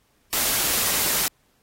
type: noise with amplitude modulation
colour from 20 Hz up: white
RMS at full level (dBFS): -21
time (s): 0.33-1.28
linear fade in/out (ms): 0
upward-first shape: sine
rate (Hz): 225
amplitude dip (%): 35
effects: pink hiss -65 dBFS RMS until 1.62 s + AAC 48 kbps